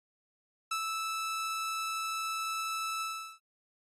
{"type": "tone with ADSR envelope", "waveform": "sawtooth", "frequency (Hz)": 1314, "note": "E6", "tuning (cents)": -6, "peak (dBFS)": -26, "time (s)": [0.71, 3.39], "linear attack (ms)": 6, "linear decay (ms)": 77, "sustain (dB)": -3, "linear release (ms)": 380, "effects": ["AAC 32 kbps"]}